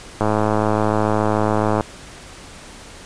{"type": "click train", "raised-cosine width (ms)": 1, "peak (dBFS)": -4, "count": 172, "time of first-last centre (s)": [0.21, 1.808], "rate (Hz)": 107, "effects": ["pink hiss -39 dBFS RMS until 3.05 s", "resampled to 22050 Hz"]}